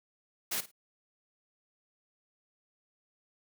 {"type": "noise with echo", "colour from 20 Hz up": "white", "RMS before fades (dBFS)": -33, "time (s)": [0.51, 0.61], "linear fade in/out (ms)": 10, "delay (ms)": 53, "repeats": 2, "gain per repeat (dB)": -15, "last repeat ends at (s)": 0.716, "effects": ["high-pass 150 Hz 12 dB/octave"]}